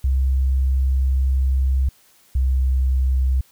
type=tone pair in turn; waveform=sine; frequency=66 / 65.09 Hz; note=C2 / C2; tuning=+16 / -8 cents; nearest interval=unison; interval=24 cents; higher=first; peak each=-15 dBFS; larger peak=neither; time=0.04-1.89 / 2.35-3.41 s; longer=first; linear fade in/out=5 ms; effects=white hiss -55 dBFS RMS until 3.51 s